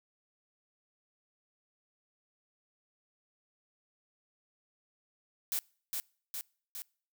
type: noise with echo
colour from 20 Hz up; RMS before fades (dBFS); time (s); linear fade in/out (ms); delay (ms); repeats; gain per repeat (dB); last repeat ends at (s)
blue; -33; 5.52-5.59; 0; 410; 3; -3; 6.82
effects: noise-tail reverb RT60 0.5 s tail -26 dB re dry